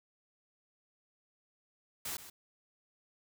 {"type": "noise with echo", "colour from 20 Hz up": "white", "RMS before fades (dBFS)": -39, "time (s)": [2.05, 2.17], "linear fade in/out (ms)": 5, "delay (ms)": 130, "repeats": 1, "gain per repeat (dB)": -12, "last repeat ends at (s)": 2.3, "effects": []}